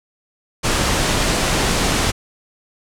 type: low-pass noise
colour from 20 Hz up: pink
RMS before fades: -18 dBFS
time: 0.63-2.12 s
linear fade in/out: 20 ms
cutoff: 9500 Hz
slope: 24 dB/octave
effects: none